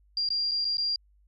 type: tone with dropouts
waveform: sine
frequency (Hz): 4775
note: D8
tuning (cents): +28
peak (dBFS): -25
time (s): 0.17-0.96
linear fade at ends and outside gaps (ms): 2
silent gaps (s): 0.289-0.303 / 0.512-0.516 / 0.646-0.651 / 0.771-0.781
effects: added 50 Hz sine -59 dBFS peak until 1.27 s